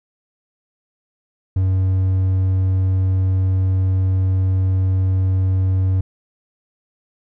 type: tone with hard clipping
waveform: triangle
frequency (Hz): 94.2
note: F#2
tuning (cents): +32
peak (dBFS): -15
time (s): 1.56-6.01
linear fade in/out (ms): 5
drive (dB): 6
effects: none